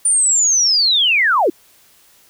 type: linear sweep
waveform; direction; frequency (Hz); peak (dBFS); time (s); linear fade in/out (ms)
sine; down; 9280 to 284; -11; 0.05-1.5; 5
effects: white hiss -51 dBFS RMS until 2.29 s